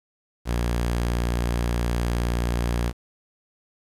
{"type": "tone", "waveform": "sawtooth", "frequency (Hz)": 59.1, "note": "A#1", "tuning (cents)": 24, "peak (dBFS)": -18, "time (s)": [0.45, 2.93], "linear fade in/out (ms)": 50, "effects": ["resampled to 32000 Hz", "8-bit"]}